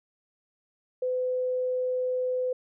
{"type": "tone", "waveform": "sine", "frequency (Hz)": 506, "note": "B4", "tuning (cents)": 42, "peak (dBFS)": -25, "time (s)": [1.02, 2.53], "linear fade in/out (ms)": 5, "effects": []}